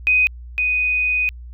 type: tone pair in turn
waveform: sine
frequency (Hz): 2502 / 2492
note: D#7 / D#7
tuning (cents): +9 / +2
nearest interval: unison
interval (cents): 7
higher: first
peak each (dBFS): -12 / -16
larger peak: first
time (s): 0.07-0.27 / 0.58-1.29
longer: second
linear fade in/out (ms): 0
effects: added 60 Hz sine -33 dBFS peak until 1.53 s